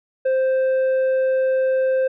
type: tone with tanh clipping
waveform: sine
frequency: 523.3 Hz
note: C5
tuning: in tune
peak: -17 dBFS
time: 0.25-2.08 s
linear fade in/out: 10 ms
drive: 5 dB
effects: none